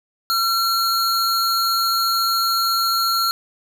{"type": "tone pair together", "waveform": "square", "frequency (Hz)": [1357, 4308], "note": ["E6", "C8"], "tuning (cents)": [50, 50], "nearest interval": "octave + minor sixth", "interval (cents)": 2000, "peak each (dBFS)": [-20, -21], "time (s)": [0.3, 3.31], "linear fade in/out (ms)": 0, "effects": []}